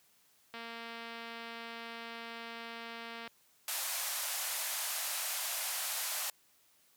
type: click train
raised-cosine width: 0.3 ms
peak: -29 dBFS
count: 633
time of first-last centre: 0.54-3.276 s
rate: 231 Hz
type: band-pass noise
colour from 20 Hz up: white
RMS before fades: -37 dBFS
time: 3.68-6.3 s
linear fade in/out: 2 ms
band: 580 to 15000 Hz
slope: 48 dB/octave
effects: white hiss -68 dBFS RMS until 6.96 s + high-pass 80 Hz 12 dB/octave